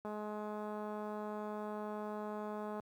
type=click train; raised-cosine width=1 ms; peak=-30 dBFS; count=581; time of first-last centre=0.05-2.799 s; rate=211 Hz; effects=high-pass 80 Hz 12 dB/octave + 11-bit